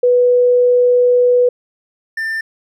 sine / triangle tone pair in turn, 492.3 / 1789.2 Hz, B4 / A6, -6 / +28 cents, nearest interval octave + minor seventh, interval 2234 cents, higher second, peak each -8 / -16 dBFS, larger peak first, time 0.03-1.49 / 2.17-2.41 s, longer first, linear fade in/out 5 ms, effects none

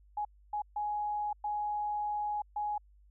sine tone bursts at uneven times, 835 Hz, G#5, 9 cents sharp, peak -31 dBFS, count 5, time 0.17-0.25 / 0.53-0.62 / 0.76-1.33 / 1.44-2.42 / 2.56-2.78 s, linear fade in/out 5 ms, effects added 50 Hz sine -58 dBFS peak until 3.1 s

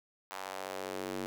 square tone with high-pass filter sweep, 47.44 Hz, F#1, 44 cents sharp, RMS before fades -40 dBFS, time 0.31-1.26 s, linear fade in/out 0 ms, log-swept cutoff 910 to 280 Hz, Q 1.6, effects none

